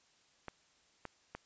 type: clicks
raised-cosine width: 0.5 ms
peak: -27 dBFS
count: 3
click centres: 0.483 / 1.053 / 1.35 s
effects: white hiss -69 dBFS RMS until 1.45 s + resampled to 16000 Hz